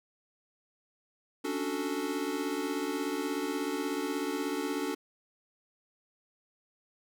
square chord, D major seventh, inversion third, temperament equal, 277.2 / 293.7 / 370 / 440 Hz, C#4 / D4 / F#4 / A4, 0 / 0 / 0 / 0 cents, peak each -38 / -36 / -38 / -38 dBFS, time 1.44-4.95 s, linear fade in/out 10 ms, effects none

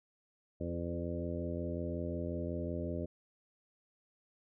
harmonic tone with a mistuned harmonic, 85.5 Hz, F2, 36 cents flat, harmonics 1 / 2 / 3 / 4 / 5 / 6 / 7, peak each -40 / -42 / -42 / -43 / -47 / -45 / -44 dBFS, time 0.6-3.06 s, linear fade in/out 10 ms, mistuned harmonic 5, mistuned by +17 cents, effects none

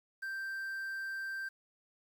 triangle tone with quantisation, 1570 Hz, G6, 2 cents sharp, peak -35 dBFS, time 0.22-1.49 s, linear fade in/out 10 ms, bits 10, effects none

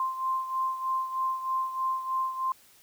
sine beating tone pair, 1046.5 / 1049.7 Hz, C6 / C6, 0 / +5 cents, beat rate 3.2 Hz, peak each -28 / -34 dBFS, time 0-2.52 s, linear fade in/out 2 ms, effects white hiss -58 dBFS RMS until 2.82 s

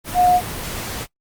sine tone in noise, 720 Hz, F#5, 47 cents flat, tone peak -11 dBFS, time 0.14-0.41 s, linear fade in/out 50 ms, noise pink, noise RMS -28 dBFS, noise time 0.04-1.07 s, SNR +14 dB, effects noise-tail reverb RT60 0.1 s tail -22 dB re dry + Opus 32 kbps

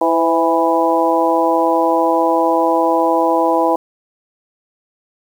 harmonic tone with a mistuned harmonic, 164.81 Hz, E3, in tune, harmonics 2 / 3 / 4 / 5 / 6, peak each -18 / -18 / -18 / -18 / -18 dBFS, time 0.01-3.76 s, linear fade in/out 5 ms, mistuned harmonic 3, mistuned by +38 cents, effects 7-bit

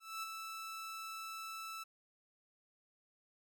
sawtooth tone with ADSR envelope, 1318.5 Hz, E6, in tune, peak -35 dBFS, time 0-1.84 s, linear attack 230 ms, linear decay 15 ms, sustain -5 dB, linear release 12 ms, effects none

